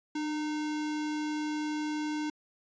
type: tone with sample-and-hold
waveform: sine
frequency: 302 Hz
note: D4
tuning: 48 cents sharp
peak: -30 dBFS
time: 0.15-2.3 s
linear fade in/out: 5 ms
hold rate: 1225 Hz
effects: resampled to 16000 Hz